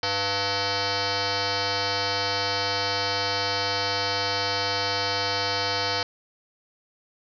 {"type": "tone with frequency modulation", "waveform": "sine", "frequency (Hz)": 1892, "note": "A#6", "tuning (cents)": 25, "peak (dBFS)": -23, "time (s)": [0.03, 6.03], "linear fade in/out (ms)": 2, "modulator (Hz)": 398, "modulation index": 8, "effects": []}